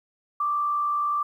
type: tone with frequency modulation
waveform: sine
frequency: 1174.7 Hz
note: D6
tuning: in tune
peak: -22 dBFS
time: 0.4-1.23 s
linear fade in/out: 5 ms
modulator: 60.9 Hz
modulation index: 0.35
effects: 10-bit